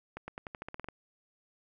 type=accelerating click train; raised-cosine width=0.5 ms; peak=-25 dBFS; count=11; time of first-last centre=0.17-0.886 s; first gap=110 ms; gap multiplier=0.9; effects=none